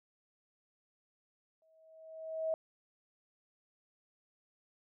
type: tone with exponential growth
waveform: sine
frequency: 641 Hz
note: E5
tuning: 49 cents flat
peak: -29 dBFS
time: 1.62-2.54 s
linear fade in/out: 1 ms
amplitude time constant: 200 ms
effects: none